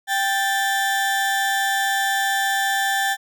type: tone pair together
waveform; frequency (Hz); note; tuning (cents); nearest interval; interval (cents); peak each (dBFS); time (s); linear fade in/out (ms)
35% pulse; 785.6 / 1760; G5 / A6; +4 / 0; octave + major second; 1396; -20; 0.07-3.17; 50
effects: none